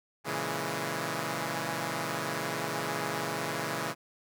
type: chord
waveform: 5% pulse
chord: A# half-diminished seventh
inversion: none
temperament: equal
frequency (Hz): 116.54 / 138.59 / 164.81 / 207.7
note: A#2 / C#3 / E3 / G#3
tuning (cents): 0 / 0 / 0 / 0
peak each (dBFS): -28 / -25 / -24 / -27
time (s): 0.24-3.95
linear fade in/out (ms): 50
effects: none